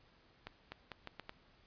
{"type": "accelerating click train", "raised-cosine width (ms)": 0.3, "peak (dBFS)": -28, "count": 6, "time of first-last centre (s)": [0.47, 1.294], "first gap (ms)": 250, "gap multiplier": 0.79, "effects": ["pink hiss -67 dBFS RMS until 1.66 s", "resampled to 11025 Hz"]}